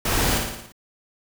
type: noise with echo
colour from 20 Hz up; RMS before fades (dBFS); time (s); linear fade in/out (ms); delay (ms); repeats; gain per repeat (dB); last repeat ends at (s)
pink; -23; 0.05-0.38; 5; 57; 6; -4; 0.722
effects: none